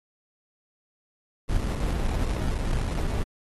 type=noise with sample-and-hold; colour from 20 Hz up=brown; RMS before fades=-26 dBFS; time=1.48-3.24 s; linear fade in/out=20 ms; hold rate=1575 Hz; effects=AAC 32 kbps